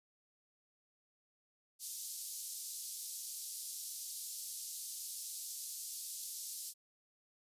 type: band-pass noise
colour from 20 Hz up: white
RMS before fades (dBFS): -45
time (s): 1.79-6.74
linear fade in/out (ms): 50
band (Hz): 4500 to 13000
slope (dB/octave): 24
effects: resampled to 32000 Hz